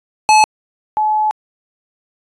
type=tone pair in turn; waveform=square / sine; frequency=860 / 856.6 Hz; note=A5 / A5; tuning=-40 / -47 cents; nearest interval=unison; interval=7 cents; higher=first; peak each=-7 / -12 dBFS; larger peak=first; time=0.29-0.44 / 0.97-1.31 s; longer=second; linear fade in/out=0 ms; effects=resampled to 22050 Hz